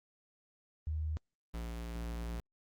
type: tone pair in turn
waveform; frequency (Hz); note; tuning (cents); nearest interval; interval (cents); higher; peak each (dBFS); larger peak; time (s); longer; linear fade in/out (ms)
sine / square; 77.7 / 57.79; D#2 / A#1; -2 / -14; perfect fourth; 512; first; -33 / -38; first; 0.87-1.17 / 1.54-2.4; second; 0
effects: Opus 24 kbps